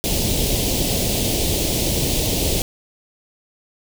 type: band-stop noise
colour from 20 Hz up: pink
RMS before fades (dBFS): -20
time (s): 0.04-2.62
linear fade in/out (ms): 0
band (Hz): 660 to 2800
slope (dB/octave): 24
effects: none